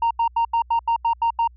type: tone bursts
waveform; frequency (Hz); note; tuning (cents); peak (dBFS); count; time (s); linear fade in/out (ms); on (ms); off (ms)
sine; 926; A#5; -12; -14; 9; 0.02-1.476; 5; 88; 83
effects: tanh soft clip ceiling -15 dBFS + added 60 Hz sine -45 dBFS peak until 1.56 s